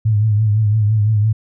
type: tone with vibrato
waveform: sine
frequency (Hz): 106.9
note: A2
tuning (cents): -49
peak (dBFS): -11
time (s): 0.05-1.33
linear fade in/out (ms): 10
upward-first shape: triangle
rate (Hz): 5.9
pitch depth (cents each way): 77
effects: none